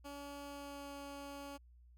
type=tone with pitch glide; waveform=15% pulse; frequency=284.1 to 281.8 Hz; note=C#4 to C#4; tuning=+43 to +29 cents; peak=-40 dBFS; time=0.04-1.58 s; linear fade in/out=20 ms; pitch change=-14 cents; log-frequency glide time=0.45-0.98 s; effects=added 60 Hz sine -59 dBFS peak until 1.97 s